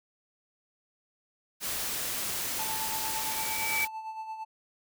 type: noise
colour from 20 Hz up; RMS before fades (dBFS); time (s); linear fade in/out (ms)
white; -33; 1.6-3.88; 50
type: tone with tremolo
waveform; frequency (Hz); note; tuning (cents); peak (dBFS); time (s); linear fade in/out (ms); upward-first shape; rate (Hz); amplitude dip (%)
triangle; 880; A5; 0; -32; 2.58-4.45; 20; sine; 8.8; 55
type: tone with exponential growth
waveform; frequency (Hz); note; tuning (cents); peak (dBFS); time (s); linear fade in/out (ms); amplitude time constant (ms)
sine; 2300; D7; -37; -25; 2.83-3.85; 5; 220
effects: none